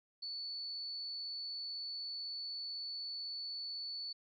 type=tone; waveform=sine; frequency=4458 Hz; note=C#8; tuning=9 cents sharp; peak=-40 dBFS; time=0.22-4.13 s; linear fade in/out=10 ms; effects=none